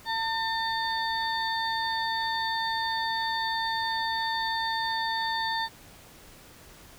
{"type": "harmonic tone", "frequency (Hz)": 901, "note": "A5", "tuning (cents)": 41, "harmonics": [1, 2, 4, 5], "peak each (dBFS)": [-29, -32, -35, -36], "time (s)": [0.05, 5.69], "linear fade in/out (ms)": 50, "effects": ["pink hiss -51 dBFS RMS until 6.98 s"]}